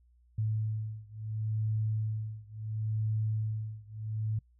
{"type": "beating tone pair", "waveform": "sine", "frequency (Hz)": [108.5, 109.22], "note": ["A2", "A2"], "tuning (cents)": [-24, -12], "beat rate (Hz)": 0.72, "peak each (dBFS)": [-33, -34], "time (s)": [0.38, 4.39], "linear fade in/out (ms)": 5, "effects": ["noise-tail reverb RT60 0.1 s tail -25 dB re dry", "added 60 Hz sine -61 dBFS peak until 4.59 s"]}